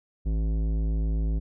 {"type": "tone with tanh clipping", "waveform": "sine", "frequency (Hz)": 53.9, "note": "A1", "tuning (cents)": -35, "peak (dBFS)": -25, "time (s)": [0.25, 1.4], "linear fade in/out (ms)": 20, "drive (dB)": 14, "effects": []}